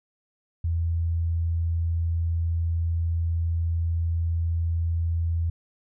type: tone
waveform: sine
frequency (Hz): 83.5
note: E2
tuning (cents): +23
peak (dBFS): -22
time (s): 0.64-5.5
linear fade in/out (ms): 5
effects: none